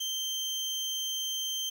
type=tone; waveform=30% pulse; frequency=3136 Hz; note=G7; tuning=in tune; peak=-28 dBFS; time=0-1.7 s; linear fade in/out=10 ms; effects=10-bit